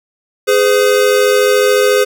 square tone pair together, 415.3 / 509.2 Hz, G#4 / C5, 0 / -47 cents, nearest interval major third, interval 353 cents, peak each -12 dBFS, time 0.47-2.05 s, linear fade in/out 20 ms, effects none

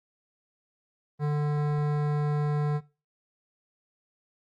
sine tone with hard clipping, 148 Hz, D3, 14 cents sharp, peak -26 dBFS, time 1.19-2.81 s, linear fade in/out 50 ms, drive 16 dB, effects noise-tail reverb RT60 0.3 s tail -19 dB re dry + Opus 32 kbps

